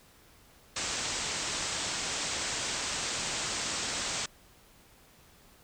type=low-pass noise; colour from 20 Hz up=white; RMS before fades=-34 dBFS; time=0.76-4.26 s; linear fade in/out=5 ms; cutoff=8300 Hz; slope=96 dB/octave; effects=pink hiss -59 dBFS RMS until 5.63 s